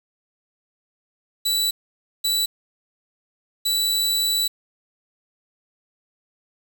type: tone bursts at uneven times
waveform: sawtooth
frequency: 3951 Hz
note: B7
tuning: in tune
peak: -16 dBFS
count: 3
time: 1.45-1.71 / 2.24-2.46 / 3.65-4.48 s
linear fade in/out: 10 ms
effects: 7-bit